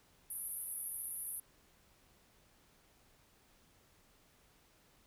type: band-pass noise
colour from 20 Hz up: white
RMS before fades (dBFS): -43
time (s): 0.3-1.4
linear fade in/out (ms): 5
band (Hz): 9900 to 12000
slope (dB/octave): 96
effects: pink hiss -68 dBFS RMS until 5.06 s